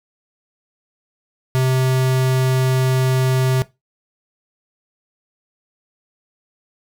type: tone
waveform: square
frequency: 130 Hz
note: C3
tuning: 11 cents flat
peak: -15 dBFS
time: 1.55-3.62 s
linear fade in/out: 0 ms
effects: noise-tail reverb RT60 0.2 s tail -18 dB re dry